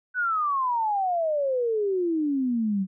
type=exponential sweep; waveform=sine; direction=down; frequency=1514 to 185 Hz; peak=-22 dBFS; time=0.14-2.87 s; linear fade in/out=50 ms; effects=none